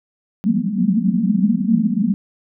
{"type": "band-pass noise", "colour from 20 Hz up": "pink", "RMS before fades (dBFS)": -17, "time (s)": [0.44, 2.14], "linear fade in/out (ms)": 0, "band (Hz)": [180, 240], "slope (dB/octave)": 96, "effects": []}